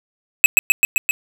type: tone with echo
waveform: square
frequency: 2571 Hz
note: E7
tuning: 44 cents flat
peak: -5 dBFS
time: 0.44-0.46 s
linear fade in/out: 0 ms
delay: 130 ms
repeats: 5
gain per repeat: -2 dB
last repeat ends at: 1.11 s
effects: none